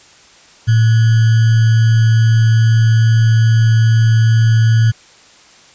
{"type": "tone with sample-and-hold", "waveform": "sine", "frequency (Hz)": 112.8, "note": "A2", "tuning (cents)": 44, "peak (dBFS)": -7, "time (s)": [0.67, 4.92], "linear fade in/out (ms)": 20, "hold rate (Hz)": 1575, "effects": ["white hiss -44 dBFS RMS until 5.74 s", "resampled to 16000 Hz"]}